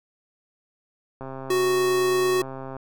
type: click train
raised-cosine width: 1 ms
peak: -22 dBFS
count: 208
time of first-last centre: 1.21-2.766 s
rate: 133 Hz
type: tone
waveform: square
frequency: 370 Hz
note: F#4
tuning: in tune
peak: -20 dBFS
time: 1.5-2.42 s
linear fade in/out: 5 ms
effects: none